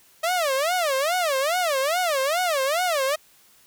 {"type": "tone with vibrato", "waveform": "sawtooth", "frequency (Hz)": 623, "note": "D#5", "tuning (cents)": 2, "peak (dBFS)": -17, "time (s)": [0.23, 3.16], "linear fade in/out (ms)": 10, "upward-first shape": "sine", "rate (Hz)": 2.4, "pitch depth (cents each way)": 290, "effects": ["white hiss -56 dBFS RMS until 3.66 s"]}